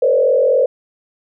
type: tone with frequency modulation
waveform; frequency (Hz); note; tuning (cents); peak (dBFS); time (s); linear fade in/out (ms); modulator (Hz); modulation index
sine; 528; C5; +16; -10; 0.02-0.66; 5; 43.8; 1.3
effects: none